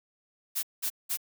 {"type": "noise bursts", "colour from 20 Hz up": "blue", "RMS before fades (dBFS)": -30, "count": 3, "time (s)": [0.55, 1.173], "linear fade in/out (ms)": 20, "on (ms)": 81, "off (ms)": 190, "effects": []}